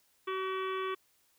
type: harmonic tone with a mistuned harmonic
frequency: 379 Hz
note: F#4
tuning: 42 cents sharp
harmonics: 1 / 3 / 4 / 5 / 6 / 7 / 8 / 9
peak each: -35 / -36 / -46 / -47 / -47 / -50 / -52 / -49 dBFS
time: 0.27-0.95 s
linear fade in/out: 10 ms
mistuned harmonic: 6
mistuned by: +25 cents
effects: white hiss -70 dBFS RMS until 1.38 s